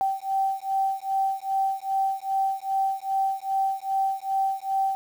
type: beating tone pair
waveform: sine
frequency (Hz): 775 / 777.5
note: G5 / G5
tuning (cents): -20 / -14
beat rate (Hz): 2.5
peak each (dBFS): -26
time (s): 0.01-4.95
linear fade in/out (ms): 0
effects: 8-bit